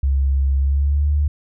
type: tone with pitch glide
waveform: sine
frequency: 68.1 to 73.41 Hz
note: C#2 to D2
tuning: -30 to 0 cents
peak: -14 dBFS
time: 0.03-1.28 s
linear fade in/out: 5 ms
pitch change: +130 cents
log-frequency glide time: 0.59-1.09 s
effects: none